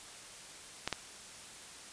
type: clicks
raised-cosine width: 0.2 ms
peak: -15 dBFS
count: 2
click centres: 0.876 / 0.927 s
effects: white hiss -50 dBFS RMS until 1.92 s + resampled to 22050 Hz